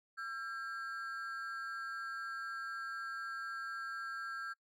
triangle ring-modulated tone, 1480 Hz, F#6, in tune, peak -35 dBFS, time 0.17-4.54 s, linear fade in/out 20 ms, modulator 128 Hz, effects noise-tail reverb RT60 0.1 s tail -23 dB re dry

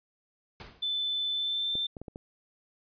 pink noise with exponential decay, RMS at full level -42 dBFS, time 0.6-0.99 s, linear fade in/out 1 ms, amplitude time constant 83 ms
sine tone with pitch glide, 3517 to 3562 Hz, A7 to A7, -1 to +21 cents, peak -28 dBFS, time 0.82-1.87 s, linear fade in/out 10 ms, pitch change +22 cents, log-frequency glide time 1.32-1.73 s
clicks, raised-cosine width 2 ms, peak -27 dBFS, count 5, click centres 1.754 / 1.968 / 2.016 / 2.082 / 2.159 s
effects resampled to 11025 Hz

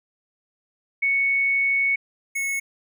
sine / square tone pair in turn, 2217 / 2197 Hz, C#7 / C#7, 0 / -16 cents, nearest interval unison, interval 16 cents, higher first, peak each -18 / -24 dBFS, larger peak first, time 1.02-1.96 / 2.35-2.6 s, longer first, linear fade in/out 10 ms, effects none

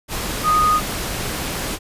sine tone in noise, 1239 Hz, D#6, 8 cents flat, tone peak -13 dBFS, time 0.43-0.81 s, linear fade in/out 50 ms, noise pink, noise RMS -25 dBFS, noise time 0.08-1.79 s, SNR +9 dB, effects resampled to 32000 Hz

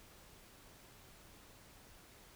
silence, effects pink hiss -60 dBFS RMS until 2.35 s

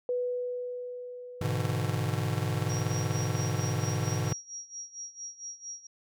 sine tone with exponential decay, 493.9 Hz, B4, in tune, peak -26 dBFS, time 0.09-3.41 s, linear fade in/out 1 ms, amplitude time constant 720 ms
square chord, E dominant seventh, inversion first, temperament just, 103.01 / 123.61 / 148.33 / 164.81 Hz, G#2 / B2 / D3 / E3, -14 / +2 / +18 / 0 cents, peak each -33 / -33 / -35 / -37 dBFS, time 1.41-4.33 s, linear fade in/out 5 ms
sine tone with tremolo, 5670 Hz, F8, 25 cents sharp, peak -36 dBFS, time 2.69-5.87 s, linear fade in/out 5 ms, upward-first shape sine, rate 4.4 Hz, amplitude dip 85%
effects none

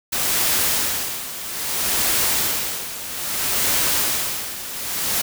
white noise with tremolo, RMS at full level -19 dBFS, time 0.12-5.22 s, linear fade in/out 10 ms, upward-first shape sine, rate 0.61 Hz, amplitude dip 75%, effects none

